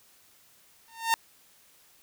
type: tone with exponential growth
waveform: sawtooth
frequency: 911 Hz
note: A#5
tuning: 40 cents flat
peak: -15 dBFS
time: 0.88-1.14 s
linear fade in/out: 0 ms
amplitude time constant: 56 ms
effects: white hiss -60 dBFS RMS until 2.02 s